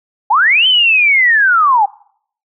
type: linear two-way sweep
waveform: sine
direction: up then down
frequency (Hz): 775 to 3111 to 775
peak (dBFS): -7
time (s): 0.3-1.86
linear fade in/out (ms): 10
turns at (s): 0.67
effects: noise-tail reverb RT60 0.6 s tail -23 dB re dry